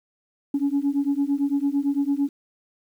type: beating tone pair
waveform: sine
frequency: 277.2 / 286.1 Hz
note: C#4 / D4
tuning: 0 / -45 cents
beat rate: 8.9 Hz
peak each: -22 dBFS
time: 0.54-2.29 s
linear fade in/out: 5 ms
effects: tanh soft clip ceiling -15 dBFS + 9-bit